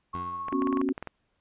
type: tone with tremolo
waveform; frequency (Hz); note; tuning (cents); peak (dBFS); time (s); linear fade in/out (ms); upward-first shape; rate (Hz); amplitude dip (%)
sine; 1098; C#6; -17; -31; 0.13-0.82; 10; sine; 15; 25
type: tone with exponential decay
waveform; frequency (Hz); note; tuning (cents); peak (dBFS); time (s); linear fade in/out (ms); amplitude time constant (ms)
15% pulse; 88.5; F2; +23; -29; 0.14-0.79; 5; 140
type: clicks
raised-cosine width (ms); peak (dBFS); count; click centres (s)
0.5; -21; 11; 0.484 / 0.526 / 0.621 / 0.672 / 0.727 / 0.772 / 0.815 / 0.889 / 0.979 / 1.026 / 1.073
type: chord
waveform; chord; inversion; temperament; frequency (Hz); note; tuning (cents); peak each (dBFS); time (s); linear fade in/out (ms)
sine; B suspended second; none; equal with one note detuned; 246.9 / 275.1 / 370; B3 / C#4 / F#4; 0 / -13 / 0; -31 / -26 / -31; 0.52-0.93; 10
effects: pink hiss -74 dBFS RMS until 1.4 s + resampled to 8000 Hz